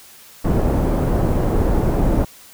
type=low-pass noise; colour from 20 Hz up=pink; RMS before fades=-17 dBFS; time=0.44-2.25 s; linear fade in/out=10 ms; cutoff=610 Hz; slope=12 dB/octave; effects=white hiss -44 dBFS RMS until 2.53 s